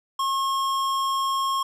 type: tone with tanh clipping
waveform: sine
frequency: 1080 Hz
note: C#6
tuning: 45 cents flat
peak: -24 dBFS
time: 0.19-1.63 s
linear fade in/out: 5 ms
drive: 18 dB
effects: none